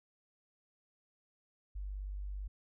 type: tone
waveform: sine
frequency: 49 Hz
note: G1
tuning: in tune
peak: -38 dBFS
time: 1.75-2.48 s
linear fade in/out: 10 ms
effects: none